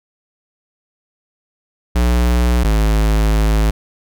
square tone pair in turn, 60.1 / 53.43 Hz, B1 / G#1, -46 / +50 cents, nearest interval major second, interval 204 cents, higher first, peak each -12 dBFS, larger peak neither, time 1.95-2.64 / 2.64-3.71 s, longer second, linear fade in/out 10 ms, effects none

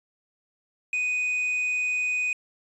triangle tone with quantisation, 2489 Hz, D#7, in tune, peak -22 dBFS, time 0.93-2.33 s, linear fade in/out 2 ms, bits 8, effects resampled to 22050 Hz

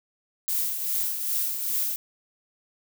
violet noise with tremolo, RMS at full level -25 dBFS, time 0.48-1.96 s, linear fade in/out 0 ms, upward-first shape triangle, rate 2.5 Hz, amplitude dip 55%, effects none

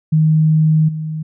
sine tone with level steps, 156.5 Hz, D#3, 10 cents sharp, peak -9 / -20 dBFS, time 0.12-1.23 s, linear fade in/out 10 ms, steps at 0.88 s, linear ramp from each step 10 ms, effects none

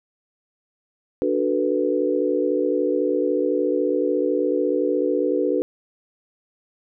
sine chord, B minor seventh, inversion first, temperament equal, 293.7 / 370 / 440 / 493.9 Hz, D4 / F#4 / A4 / B4, 0 / 0 / 0 / 0 cents, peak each -24 / -24 / -25 / -23 dBFS, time 1.22-5.62 s, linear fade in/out 0 ms, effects none

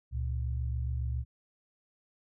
sine tone pair together, 69.3 / 116.54 Hz, C#2 / A#2, 0 / 0 cents, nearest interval major sixth, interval 900 cents, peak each -31 / -35 dBFS, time 0.11-1.25 s, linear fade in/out 50 ms, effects none

